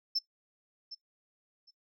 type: tone with echo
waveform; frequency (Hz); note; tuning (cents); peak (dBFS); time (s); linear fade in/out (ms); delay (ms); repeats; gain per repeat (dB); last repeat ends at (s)
sine; 5310; E8; +12; -25; 0.15-0.19; 10; 760; 2; -15; 1.71
effects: noise-tail reverb RT60 0.1 s tail -19 dB re dry + tanh soft clip ceiling -25 dBFS